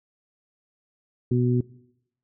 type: harmonic tone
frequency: 123.2 Hz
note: B2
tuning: 4 cents flat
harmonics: 1 / 2 / 3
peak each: -21 / -24 / -26 dBFS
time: 1.31-1.61 s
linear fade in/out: 5 ms
effects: noise-tail reverb RT60 0.8 s tail -21 dB re dry